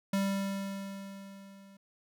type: tone with level ramp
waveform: square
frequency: 196.3 Hz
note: G3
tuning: 3 cents sharp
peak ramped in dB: -27 to -54 dBFS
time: 0.13-1.77 s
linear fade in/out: 5 ms
effects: none